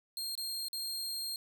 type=tone with dropouts; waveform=sawtooth; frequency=4213 Hz; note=C8; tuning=11 cents sharp; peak=-33 dBFS; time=0.17-1.36 s; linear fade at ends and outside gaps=1 ms; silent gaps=0.353-0.377 / 0.684-0.73 s; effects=none